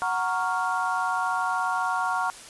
sine chord, Gb major seventh, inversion none, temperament equal, 740 / 932.3 / 1108.7 / 1396.9 Hz, Gb5 / Bb5 / Db6 / F6, 0 / 0 / 0 / 0 cents, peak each -29 dBFS, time 0.02-2.3 s, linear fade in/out 0 ms, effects white hiss -44 dBFS RMS until 2.49 s + resampled to 24000 Hz

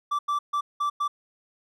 triangle tone bursts at uneven times, 1166 Hz, D6, 13 cents flat, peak -21 dBFS, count 5, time 0.11-0.19 / 0.28-0.39 / 0.53-0.61 / 0.8-0.9 / 1-1.08 s, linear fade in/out 10 ms, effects none

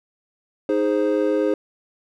triangle chord, Ab major, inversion second, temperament equal, 311.1 / 415.3 / 523.3 Hz, Eb4 / Ab4 / C5, 0 / 0 / 0 cents, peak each -20 dBFS, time 0.69-1.54 s, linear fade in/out 2 ms, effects none

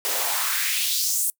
white noise with high-pass filter sweep, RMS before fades -24 dBFS, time 0.05-1.3 s, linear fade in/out 0 ms, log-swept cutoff 400 to 9700 Hz, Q 2.2, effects noise-tail reverb RT60 0.1 s tail -25 dB re dry

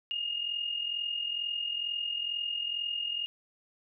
sine tone with amplitude modulation, 2842 Hz, F7, 30 cents sharp, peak -28 dBFS, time 0.11-3.26 s, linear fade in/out 0 ms, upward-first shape sine, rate 42.2 Hz, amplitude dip 60%, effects none

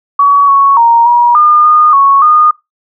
sine tone with pitch steps, 1131 / 1110 / 932 / 957 / 1211 / 1223 / 1107 / 1225 Hz, C#6 / C#6 / A#5 / A#5 / D#6 / D#6 / C#6 / D#6, +34 / +2 / -1 / +45 / -47 / -30 / -3 / -27 cents, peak -3 dBFS, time 0.19-2.51 s, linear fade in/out 5 ms, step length 290 ms, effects noise-tail reverb RT60 0.2 s tail -22 dB re dry

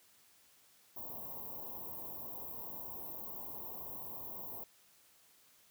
white band-stop noise, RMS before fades -45 dBFS, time 0.96-4.64 s, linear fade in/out 5 ms, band 1100 to 13000 Hz, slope 96 dB/octave, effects white hiss -66 dBFS RMS until 5.7 s + high-pass 60 Hz 12 dB/octave

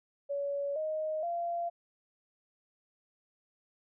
sine tone with pitch steps, 565 / 623.3 / 687.6 Hz, C#5 / D#5 / F5, +33 / +3 / -27 cents, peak -31 dBFS, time 0.29-1.7 s, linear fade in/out 20 ms, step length 470 ms, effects none

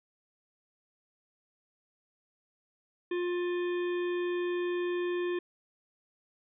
harmonic tone, 353.4 Hz, F4, 21 cents sharp, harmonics 1 / 3 / 5 / 7 / 9 / 10, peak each -29 / -44 / -43 / -47 / -52 / -54 dBFS, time 3.11-5.39 s, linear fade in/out 5 ms, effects none

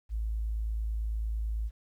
sine tone, 54.5 Hz, A1, 16 cents flat, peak -29 dBFS, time 0.09-1.71 s, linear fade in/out 50 ms, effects 11-bit

